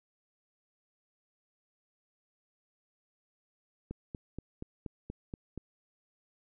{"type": "click train", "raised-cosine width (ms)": 3, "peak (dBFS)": -26, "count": 8, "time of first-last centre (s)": [3.91, 5.577], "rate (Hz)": 4.2, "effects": []}